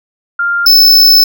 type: tone pair in turn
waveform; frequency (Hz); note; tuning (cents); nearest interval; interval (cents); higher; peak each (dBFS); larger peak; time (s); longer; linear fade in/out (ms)
sine / square; 1396.9 / 5261; F6 / E8; 0 / -4; octave + major seventh; 2296; second; -10 / -3; second; 0.39-0.66 / 0.66-1.24; second; 5
effects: none